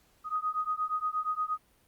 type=beating tone pair; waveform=sine; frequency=1244.5 / 1253 Hz; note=D#6 / D#6; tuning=0 / +12 cents; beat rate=8.5 Hz; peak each=-32 / -32 dBFS; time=0.24-1.58 s; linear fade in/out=50 ms; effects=pink hiss -66 dBFS RMS until 1.87 s + Opus 48 kbps